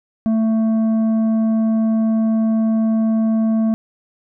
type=tone with tanh clipping; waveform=sine; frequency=222 Hz; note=A3; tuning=16 cents sharp; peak=-15 dBFS; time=0.26-3.74 s; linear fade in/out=0 ms; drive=7 dB; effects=none